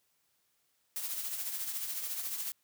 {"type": "noise with tremolo", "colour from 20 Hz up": "blue", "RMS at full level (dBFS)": -35, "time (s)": [0.96, 2.52], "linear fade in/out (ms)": 0, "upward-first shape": "triangle", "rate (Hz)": 14, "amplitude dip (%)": 55, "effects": ["white hiss -75 dBFS RMS until 2.63 s", "high-pass 60 Hz 12 dB/octave"]}